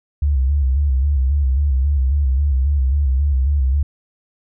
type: tone with vibrato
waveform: sine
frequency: 68.7 Hz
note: C#2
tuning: 15 cents flat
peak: -13 dBFS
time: 0.22-3.83 s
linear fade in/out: 5 ms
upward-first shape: square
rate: 3.7 Hz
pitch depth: 88 cents each way
effects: none